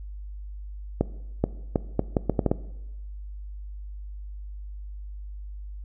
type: accelerating click train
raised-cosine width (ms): 2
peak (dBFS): -7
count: 9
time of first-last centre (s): 1.01-2.515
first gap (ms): 430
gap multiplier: 0.74
effects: noise-tail reverb RT60 1.0 s tail -18 dB re dry + added 50 Hz sine -35 dBFS peak until 5.84 s